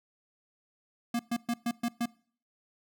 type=tone bursts; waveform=square; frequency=236.2 Hz; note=A#3; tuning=23 cents sharp; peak=-28 dBFS; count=6; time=1.14-2.058 s; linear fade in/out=5 ms; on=53 ms; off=120 ms; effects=noise-tail reverb RT60 0.5 s tail -23 dB re dry